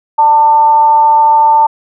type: tone with frequency modulation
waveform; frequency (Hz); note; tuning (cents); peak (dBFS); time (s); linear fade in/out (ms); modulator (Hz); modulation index
sine; 893; A5; +25; -4; 0.18-1.67; 10; 300; 0.22
effects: none